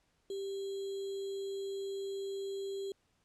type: tone with sample-and-hold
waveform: sine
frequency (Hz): 392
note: G4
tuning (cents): 0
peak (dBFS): -36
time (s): 0.3-2.92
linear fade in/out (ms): 2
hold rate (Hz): 3675
effects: pink hiss -75 dBFS RMS until 3.24 s + low-pass 9000 Hz 12 dB/octave